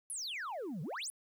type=exponential two-way sweep; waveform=sine; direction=down then up; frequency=11250 to 138.1 to 11250 Hz; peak=-35 dBFS; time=0.1-1.1 s; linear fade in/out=0 ms; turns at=0.82 s; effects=tanh soft clip ceiling -37 dBFS + 11-bit